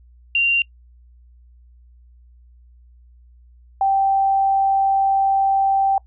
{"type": "tone pair in turn", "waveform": "sine", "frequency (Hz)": [2770, 780.9], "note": ["F7", "G5"], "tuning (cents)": [-15, -7], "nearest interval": "octave + minor seventh", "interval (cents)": 2192, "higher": "first", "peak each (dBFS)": -14, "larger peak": "neither", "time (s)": [[0.35, 0.62], [3.81, 5.98]], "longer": "second", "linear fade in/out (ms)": 2, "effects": ["noise-tail reverb RT60 0.1 s tail -25 dB re dry", "added 60 Hz sine -46 dBFS peak until 6.06 s"]}